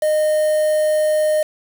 triangle tone with quantisation, 614 Hz, D#5, 23 cents flat, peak -12 dBFS, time 0.02-1.43 s, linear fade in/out 5 ms, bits 5, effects none

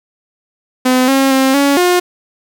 sawtooth tone with pitch steps, 254.9 / 270.1 / 265.7 / 281.2 / 357.2 Hz, C4 / C#4 / C4 / C#4 / F4, -45 / -45 / +27 / +25 / +39 cents, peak -5 dBFS, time 0.85-2 s, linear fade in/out 10 ms, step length 230 ms, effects 7-bit

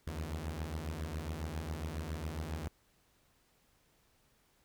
sawtooth beating tone pair, 74 / 81.3 Hz, D2 / E2, +14 / -23 cents, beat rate 7.3 Hz, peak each -37 / -36 dBFS, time 0.07-2.68 s, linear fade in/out 0 ms, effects pink hiss -71 dBFS RMS until 4.64 s

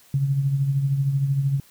sine tone with tremolo, 138.2 Hz, C#3, 5 cents flat, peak -16 dBFS, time 0.14-1.6 s, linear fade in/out 2 ms, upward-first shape triangle, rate 13 Hz, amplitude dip 60%, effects white hiss -54 dBFS RMS until 1.7 s

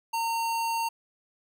square tone, 916 Hz, A#5, 31 cents flat, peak -27 dBFS, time 0.13-0.89 s, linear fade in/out 10 ms, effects none

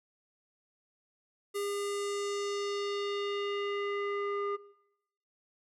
square tone with low-pass filter sweep, 404.8 Hz, G#4, 44 cents flat, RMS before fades -34 dBFS, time 1.54-4.57 s, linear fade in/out 20 ms, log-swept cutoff 12000 to 1400 Hz, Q 1.9, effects noise-tail reverb RT60 0.8 s tail -19 dB re dry

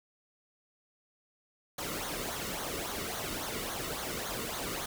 pink noise with flanger, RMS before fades -37 dBFS, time 1.78-4.86 s, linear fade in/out 5 ms, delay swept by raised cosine 0.38 to 1.25 ms, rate 3.6 Hz, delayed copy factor -0.65, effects none

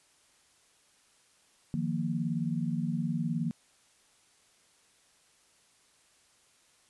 sine chord, Eb suspended second, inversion none, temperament equal, 155.56 / 174.61 / 233.1 Hz, Eb3 / F3 / Bb3, 0 / 0 / 0 cents, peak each -33 dBFS, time 1.74-3.51 s, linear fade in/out 0 ms, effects white hiss -65 dBFS RMS until 6.89 s + resampled to 24000 Hz

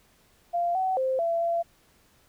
sine tone with pitch steps, 693 / 754 / 523 / 673 / 679 Hz, F5 / F#5 / C5 / E5 / F5, -14 / +32 / -1 / +36 / -49 cents, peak -23 dBFS, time 0.53-1.63 s, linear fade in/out 20 ms, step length 220 ms, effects pink hiss -62 dBFS RMS until 2.28 s

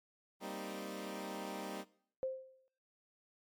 15% pulse chord, C minor seventh, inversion second, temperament equal, 196 / 233.1 / 261.6 / 311.1 Hz, G3 / Bb3 / C4 / Eb4, 0 / 0 / 0 / 0 cents, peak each -39 / -42 / -43 / -41 dBFS, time 0.4-1.85 s, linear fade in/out 50 ms
sine tone with exponential decay, 524 Hz, C5, 2 cents sharp, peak -32 dBFS, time 2.23-2.68 s, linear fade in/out 0 ms, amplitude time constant 96 ms
effects noise-tail reverb RT60 0.6 s tail -21 dB re dry + MP3 96 kbps

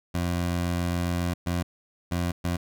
20% pulse tone bursts at uneven times, 87.31 Hz, F2, in tune, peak -20 dBFS, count 4, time 0.14-1.34 / 1.46-1.63 / 2.11-2.32 / 2.44-2.57 s, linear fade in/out 10 ms, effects none

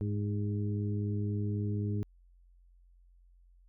harmonic tone with a mistuned harmonic, 103.83 Hz, G#2, in tune, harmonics 1 / 2 / 3 / 4, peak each -31 / -37 / -41 / -43 dBFS, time 0.01-2.03 s, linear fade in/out 0 ms, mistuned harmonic 4, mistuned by -21 cents, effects added 44 Hz sine -58 dBFS peak until 3.68 s

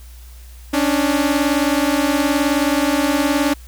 sawtooth beating tone pair, 277.9 / 296.9 Hz, C#4 / D4, +4 / +19 cents, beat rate 19 Hz, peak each -14 / -14 dBFS, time 0.73-3.54 s, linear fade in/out 10 ms, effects added 60 Hz sine -36 dBFS peak until 3.67 s + white hiss -48 dBFS RMS until 3.67 s

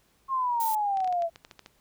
sine exponential sweep, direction down, 1085 to 659.3 Hz, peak -24 dBFS, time 0.28-1.3 s, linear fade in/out 50 ms
violet noise, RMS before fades -34 dBFS, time 0.6-0.75 s, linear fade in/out 2 ms
clicks, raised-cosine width 0.2 ms, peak -27 dBFS, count 11, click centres 0.972 / 1.004 / 1.045 / 1.076 / 1.126 / 1.222 / 1.359 / 1.449 / 1.512 / 1.593 / 1.661 s
effects pink hiss -66 dBFS RMS until 1.8 s

